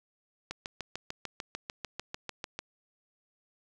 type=click train; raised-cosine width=0.2 ms; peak=-19 dBFS; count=15; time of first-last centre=0.51-2.59 s; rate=6.73 Hz; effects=none